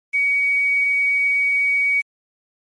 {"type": "tone with quantisation", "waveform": "sine", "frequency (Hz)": 2256, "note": "C#7", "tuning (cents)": 30, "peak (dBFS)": -15, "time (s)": [0.13, 2.02], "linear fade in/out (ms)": 20, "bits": 7, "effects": ["MP3 48 kbps"]}